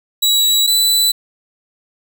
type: tone pair in turn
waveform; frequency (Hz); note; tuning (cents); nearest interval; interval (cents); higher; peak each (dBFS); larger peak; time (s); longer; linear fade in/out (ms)
sawtooth; 3899 / 3979; B7 / B7; -23 / +12; unison; 35; second; -8; neither; 0.22-0.67 / 0.67-1.12; neither; 10
effects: none